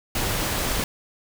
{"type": "noise", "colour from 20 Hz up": "pink", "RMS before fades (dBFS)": -25, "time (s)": [0.15, 0.84], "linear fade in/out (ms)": 2, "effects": []}